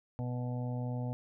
harmonic tone, 123.47 Hz, B2, in tune, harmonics 1 / 2 / 4 / 5 / 6 / 7, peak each -34 / -40 / -46 / -48 / -50 / -51 dBFS, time 0.19-1.13 s, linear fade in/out 0 ms, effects none

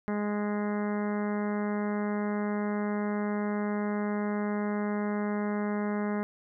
harmonic tone, 207.5 Hz, G#3, 1 cent flat, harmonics 1 / 2 / 3 / 4 / 5 / 6 / 7 / 8 / 9 / 10, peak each -29 / -35 / -39 / -41 / -43 / -45 / -46 / -47 / -48 / -49 dBFS, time 0.08-6.23 s, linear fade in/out 0 ms, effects none

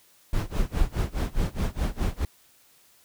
brown noise with tremolo, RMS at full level -23 dBFS, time 0.33-2.25 s, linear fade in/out 2 ms, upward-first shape sine, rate 4.8 Hz, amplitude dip 95%, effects white hiss -59 dBFS RMS until 3.04 s

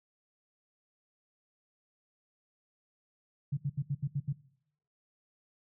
sine tone bursts, 141.5 Hz, C#3, 36 cents sharp, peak -28 dBFS, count 7, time 3.52-4.329 s, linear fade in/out 10 ms, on 53 ms, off 73 ms, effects noise-tail reverb RT60 0.7 s tail -20 dB re dry

